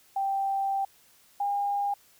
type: tone pair in turn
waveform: sine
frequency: 784 / 807.9 Hz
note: G5 / G#5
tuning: 0 / -48 cents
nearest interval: minor second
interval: 52 cents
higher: second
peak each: -25 dBFS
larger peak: neither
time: 0.16-0.85 / 1.4-1.94 s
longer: first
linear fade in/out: 5 ms
effects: white hiss -60 dBFS RMS until 2.19 s